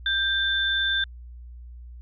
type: tone pair together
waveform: sine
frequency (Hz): 1581 / 3549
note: G6 / A7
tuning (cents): +14 / +14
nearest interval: octave + major second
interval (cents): 1400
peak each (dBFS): -24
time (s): 0.06-1.04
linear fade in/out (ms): 2
effects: added 60 Hz sine -39 dBFS peak until 2.01 s